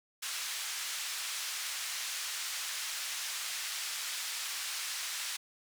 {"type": "band-pass noise", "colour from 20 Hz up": "white", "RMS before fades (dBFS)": -38, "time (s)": [0.22, 5.37], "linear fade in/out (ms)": 10, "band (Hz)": [1400, 7400], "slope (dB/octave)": 12, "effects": []}